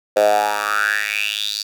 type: tone with high-pass filter sweep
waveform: 10% pulse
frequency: 104.3 Hz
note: G#2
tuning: 8 cents sharp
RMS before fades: -19 dBFS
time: 0.16-1.63 s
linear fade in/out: 10 ms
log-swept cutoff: 550 to 4700 Hz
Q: 6.7
effects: none